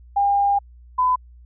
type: tone pair in turn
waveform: sine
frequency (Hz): 804 / 1006.6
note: G5 / B5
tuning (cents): +44 / +33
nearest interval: major third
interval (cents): 389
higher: second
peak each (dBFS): -15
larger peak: neither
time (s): 0.16-0.59 / 0.98-1.16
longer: first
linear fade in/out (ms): 10
effects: added 60 Hz sine -43 dBFS peak until 1.45 s